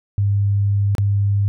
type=tone with dropouts; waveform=sine; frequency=100.7 Hz; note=G2; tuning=47 cents sharp; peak=-14 dBFS; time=0.18-1.48 s; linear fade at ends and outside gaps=0 ms; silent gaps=0.951-0.982 s; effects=none